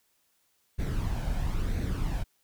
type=noise with flanger; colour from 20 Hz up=brown; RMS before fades=-29 dBFS; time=0.78-2.24 s; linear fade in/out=20 ms; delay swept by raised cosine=0.48 to 1.33 ms; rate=1 Hz; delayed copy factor=+0.5; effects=white hiss -71 dBFS RMS until 2.43 s